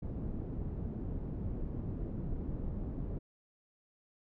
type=low-pass noise; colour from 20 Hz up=pink; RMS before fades=-38 dBFS; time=0.02-3.19 s; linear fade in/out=10 ms; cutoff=290 Hz; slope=12 dB/octave; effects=none